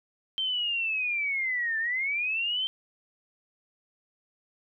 sine linear two-way sweep, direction down then up, 3136 to 1760 to 3136 Hz, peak -26 dBFS, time 0.38-2.67 s, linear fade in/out 0 ms, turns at 1.78 s, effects none

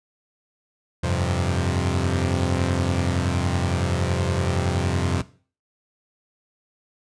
sawtooth chord, F suspended second, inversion none, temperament equal, 87.31 / 98 / 130.81 Hz, F2 / G2 / C3, 0 / 0 / 0 cents, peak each -19 / -23 / -22 dBFS, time 1.03-5.22 s, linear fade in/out 10 ms, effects noise-tail reverb RT60 0.4 s tail -17 dB re dry + resampled to 22050 Hz

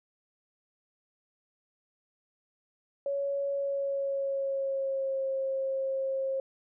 sine tone with pitch glide, 559 to 535.9 Hz, C#5 to C5, +14 to +41 cents, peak -28 dBFS, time 3.06-6.4 s, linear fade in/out 2 ms, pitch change -73 cents, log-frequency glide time 3.53-5.26 s, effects none

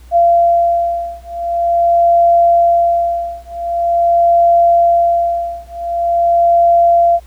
sine beating tone pair, 686 / 686.45 Hz, F5 / F5, -31 / -30 cents, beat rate 0.45 Hz, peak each -12 dBFS, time 0.11-7.2 s, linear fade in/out 50 ms, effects added 60 Hz sine -36 dBFS peak until 7.26 s + pink hiss -49 dBFS RMS until 7.26 s

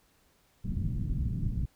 pink low-pass noise, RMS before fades -31 dBFS, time 0.64-1.66 s, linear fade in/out 10 ms, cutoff 200 Hz, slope 24 dB/octave, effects pink hiss -67 dBFS RMS until 1.75 s

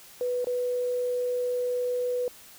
sine tone with dropouts, 493.9 Hz, B4, in tune, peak -25 dBFS, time 0.21-2.28 s, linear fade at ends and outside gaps 1 ms, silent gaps 0.445-0.47 s, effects white hiss -50 dBFS RMS until 2.58 s

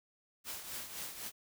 white noise with tremolo, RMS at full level -41 dBFS, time 0.44-1.32 s, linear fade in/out 50 ms, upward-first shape triangle, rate 3.9 Hz, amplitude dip 65%, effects none

